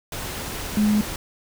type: tone in noise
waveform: sine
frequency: 210.5 Hz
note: G#3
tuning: 24 cents sharp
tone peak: -16 dBFS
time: 0.77-1.01 s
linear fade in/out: 2 ms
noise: pink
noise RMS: -31 dBFS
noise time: 0.12-1.16 s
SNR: +12 dB
effects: none